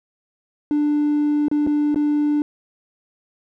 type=tone with dropouts; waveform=triangle; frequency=295.6 Hz; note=D4; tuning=11 cents sharp; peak=-13 dBFS; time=0.71-2.42 s; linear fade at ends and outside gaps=1 ms; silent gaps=1.483-1.514 / 1.666-1.672 / 1.945-1.959 s; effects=tanh soft clip ceiling -11 dBFS